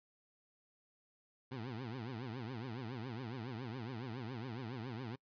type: tone with vibrato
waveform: 20% pulse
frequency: 120.5 Hz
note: B2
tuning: 42 cents flat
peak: -37 dBFS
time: 1.51-5.16 s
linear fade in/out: 10 ms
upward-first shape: triangle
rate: 7.2 Hz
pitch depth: 240 cents each way
effects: noise-tail reverb RT60 0.1 s tail -26 dB re dry + resampled to 11025 Hz